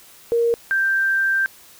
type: tone pair in turn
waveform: sine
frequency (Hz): 467.8 / 1573.5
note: A#4 / G6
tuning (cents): +6 / +6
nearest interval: octave + major sixth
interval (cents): 2100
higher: second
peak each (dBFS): -15 / -16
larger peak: first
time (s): 0.32-0.54 / 0.71-1.46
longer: second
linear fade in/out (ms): 0
effects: white hiss -47 dBFS RMS until 1.79 s